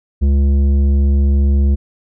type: tone with tanh clipping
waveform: sine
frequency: 69.8 Hz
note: C#2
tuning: 13 cents sharp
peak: -11 dBFS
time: 0.21-1.76 s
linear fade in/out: 20 ms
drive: 10 dB
effects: none